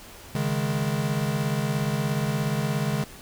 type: chord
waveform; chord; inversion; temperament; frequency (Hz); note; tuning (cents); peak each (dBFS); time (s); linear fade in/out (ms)
square; C# suspended second; none; equal; 138.59 / 155.56 / 207.7; C#3 / D#3 / G#3; 0 / 0 / 0; -28 / -29 / -30; 0.35-3.04; 2
effects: pink hiss -45 dBFS RMS until 3.21 s